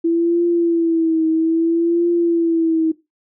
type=tone with vibrato; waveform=sine; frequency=331.9 Hz; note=E4; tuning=12 cents sharp; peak=-13 dBFS; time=0.04-2.92 s; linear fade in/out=10 ms; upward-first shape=triangle; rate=0.61 Hz; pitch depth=69 cents each way; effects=noise-tail reverb RT60 0.2 s tail -17 dB re dry